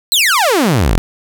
sawtooth exponential sweep, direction down, 4257 to 36.71 Hz, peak -6 dBFS, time 0.12-0.98 s, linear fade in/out 0 ms, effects none

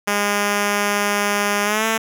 5% pulse tone with pitch glide, 204.5 to 223 Hz, G#3 to A3, -26 to +23 cents, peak -6 dBFS, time 0.07-1.98 s, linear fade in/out 10 ms, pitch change +149 cents, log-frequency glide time 1.64-1.86 s, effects none

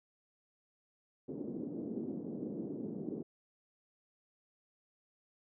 pink band-pass noise, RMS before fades -41 dBFS, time 1.28-3.23 s, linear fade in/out 10 ms, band 200 to 380 Hz, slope 24 dB/octave, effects none

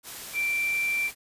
sine tone in noise, 2349 Hz, D7, in tune, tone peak -24 dBFS, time 0.33-1.11 s, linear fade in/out 50 ms, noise white, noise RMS -39 dBFS, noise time 0.03-1.15 s, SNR +12 dB, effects resampled to 32000 Hz

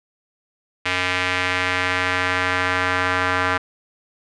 square tone with band-pass filter sweep, 91.3 Hz, F#2, 23 cents flat, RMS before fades -21 dBFS, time 0.85-3.58 s, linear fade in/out 10 ms, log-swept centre 2300 to 1500 Hz, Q 1.8, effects resampled to 24000 Hz

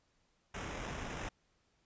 pink noise with sample-and-hold, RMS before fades -42 dBFS, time 0.54-1.29 s, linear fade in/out 5 ms, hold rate 4410 Hz, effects pink hiss -75 dBFS RMS until 1.85 s + resampled to 16000 Hz

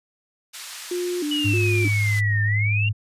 white band-pass noise, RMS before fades -37 dBFS, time 0.53-2.21 s, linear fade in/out 20 ms, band 1200 to 8400 Hz, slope 12 dB/octave
sine tone with vibrato, 324.4 Hz, E4, 28 cents flat, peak -23 dBFS, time 0.91-1.88 s, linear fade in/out 5 ms, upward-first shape square, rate 1.6 Hz, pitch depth 160 cents each way
sine exponential two-way sweep, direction down then up, 2960 to 1786 to 2814 Hz, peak -23 dBFS, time 1.31-2.89 s, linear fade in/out 5 ms, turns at 2.43 s
sine tone with pitch glide, 103.83 to 104.79 Hz, G#2 to G#2, 0 to +16 cents, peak -19 dBFS, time 1.44-2.93 s, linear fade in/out 20 ms, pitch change +16 cents, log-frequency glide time 1.63-2.38 s
effects resampled to 32000 Hz

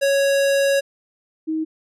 square / sine tone pair in turn, 554.4 / 316.1 Hz, C#5 / D#4, 0 / +27 cents, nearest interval minor seventh, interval 973 cents, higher first, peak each -16 / -20 dBFS, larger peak first, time 0.01-0.81 / 1.47-1.65 s, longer first, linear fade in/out 20 ms, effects low-pass 12000 Hz 12 dB/octave

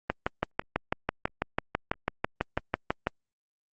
click train, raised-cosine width 0.5 ms, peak -10 dBFS, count 19, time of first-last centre 0.1-3.07 s, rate 6.06 Hz, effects Opus 24 kbps

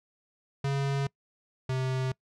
square tone pair in turn, 138.59 / 130.28 Hz, C#3 / C3, 0 / -7 cents, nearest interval minor second, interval 107 cents, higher first, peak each -27 / -28 dBFS, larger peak first, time 0.64-1.07 / 1.69-2.12 s, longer neither, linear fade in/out 5 ms, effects noise-tail reverb RT60 0.1 s tail -24 dB re dry + low-pass 6000 Hz 12 dB/octave

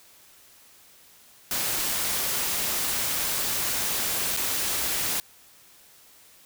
white noise with dropouts, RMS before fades -27 dBFS, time 1.51-5.2 s, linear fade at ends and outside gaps 1 ms, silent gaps 4.366-4.372 s, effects white hiss -54 dBFS RMS until 6.45 s

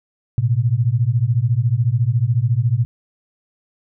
sine beating tone pair, 111.8 / 125.8 Hz, A2 / B2, +28 / +32 cents, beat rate 14 Hz, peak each -17 dBFS, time 0.38-2.85 s, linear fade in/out 0 ms, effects none

